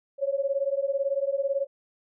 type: beating tone pair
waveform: sine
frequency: 544 / 562 Hz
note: C#5 / C#5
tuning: -33 / +24 cents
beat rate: 18 Hz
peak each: -27 dBFS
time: 0.18-1.67 s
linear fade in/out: 50 ms
effects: none